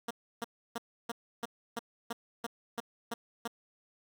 10% pulse tone bursts, 233.1 Hz, A#3, in tune, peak -26 dBFS, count 11, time 0.08-3.477 s, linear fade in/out 5 ms, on 27 ms, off 310 ms, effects none

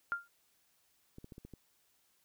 sine tone with exponential decay, 1396.9 Hz, F6, in tune, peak -28 dBFS, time 0.12-0.28 s, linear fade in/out 0 ms, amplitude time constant 34 ms
clicks, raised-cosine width 3 ms, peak -36 dBFS, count 6, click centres 1.184 / 1.244 / 1.322 / 1.381 / 1.45 / 1.537 s
effects white hiss -73 dBFS RMS until 2.24 s

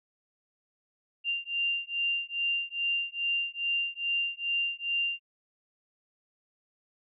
sine beating tone pair, 2784 / 2786.4 Hz, F7 / F7, -6 / -5 cents, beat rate 2.4 Hz, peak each -31 / -31 dBFS, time 1.24-5.2 s, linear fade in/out 50 ms, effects none

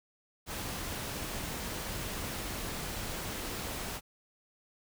pink noise, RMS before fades -38 dBFS, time 0.46-4.01 s, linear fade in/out 50 ms, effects none

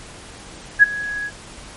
sine tone with ADSR envelope, 1668 Hz, G#6, 7 cents sharp, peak -3 dBFS, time 0.79-1.31 s, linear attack 38 ms, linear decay 17 ms, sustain -20 dB, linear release 51 ms, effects pink hiss -39 dBFS RMS until 1.76 s + MP3 48 kbps

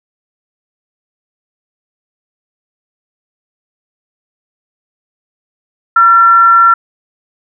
sine tone with frequency modulation, 1362 Hz, F6, 44 cents flat, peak -3 dBFS, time 5.96-6.74 s, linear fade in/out 5 ms, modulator 403 Hz, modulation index 0.23, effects none

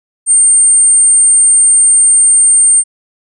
sine tone, 8730 Hz, C#9, 28 cents flat, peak -4 dBFS, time 0.26-2.84 s, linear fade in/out 50 ms, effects none

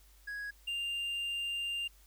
triangle tone pair in turn, 1661.2 / 2794 Hz, G#6 / F7, 0 / 0 cents, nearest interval major sixth, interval 900 cents, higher second, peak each -36 / -32 dBFS, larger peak second, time 0.27-0.51 / 0.67-1.88 s, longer second, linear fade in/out 10 ms, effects added 50 Hz sine -59 dBFS peak until 2.06 s + white hiss -65 dBFS RMS until 2.06 s

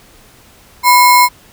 sine tone with sample-and-hold, 987.8 Hz, B5, in tune, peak -4 dBFS, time 0.83-1.29 s, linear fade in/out 50 ms, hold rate 3150 Hz, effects pink hiss -44 dBFS RMS until 1.52 s

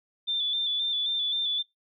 sine tone with vibrato, 3520 Hz, A7, in tune, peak -25 dBFS, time 0.27-1.63 s, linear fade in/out 20 ms, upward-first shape square, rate 3.8 Hz, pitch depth 31 cents each way, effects noise-tail reverb RT60 0.2 s tail -24 dB re dry

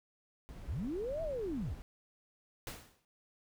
brown noise, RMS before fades -47 dBFS, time 0.49-1.82 s, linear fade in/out 0 ms
sine linear two-way sweep, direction up then down, 38.89 to 667 to 38.89 Hz, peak -35 dBFS, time 0.68-1.75 s, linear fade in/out 10 ms, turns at 1.22 s
pink noise with exponential decay, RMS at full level -41 dBFS, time 2.67-3.05 s, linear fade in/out 1 ms, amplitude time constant 82 ms
effects none

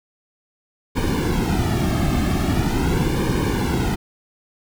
brown noise with flanger, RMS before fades -20 dBFS, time 0.95-3.96 s, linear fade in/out 20 ms, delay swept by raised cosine 1.5 to 2.08 ms, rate 0.42 Hz, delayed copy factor -0.85, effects none

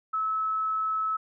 sine tone, 1298 Hz, E6, 27 cents flat, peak -25 dBFS, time 0.13-1.17 s, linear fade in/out 10 ms, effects none

